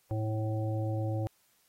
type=harmonic tone; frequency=109.1 Hz; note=A2; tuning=14 cents flat; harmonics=1 / 3 / 5 / 7; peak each=-30 / -38 / -39 / -43 dBFS; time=0.11-1.27 s; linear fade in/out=0 ms; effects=white hiss -69 dBFS RMS until 1.68 s + AAC 48 kbps